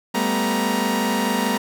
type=tone cluster; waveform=sawtooth; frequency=198.1 / 222.9 / 249.3 / 941 Hz; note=G3 / A3 / B3 / A#5; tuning=+18 / +23 / +16 / +16 cents; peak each=-21 dBFS; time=0.14-1.58 s; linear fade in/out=10 ms; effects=none